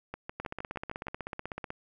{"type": "two click trains", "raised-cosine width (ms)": 0.5, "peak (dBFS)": [-21, -22], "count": [22, 7], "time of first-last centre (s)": [[0.4, 1.704], [0.14, 1.069]], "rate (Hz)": [16.1, 6.46], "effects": []}